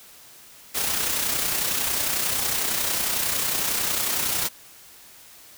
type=noise with amplitude modulation; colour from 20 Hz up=white; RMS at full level=-23 dBFS; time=0.74-4.49 s; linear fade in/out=20 ms; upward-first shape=sine; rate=31 Hz; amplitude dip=40%; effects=white hiss -48 dBFS RMS until 5.57 s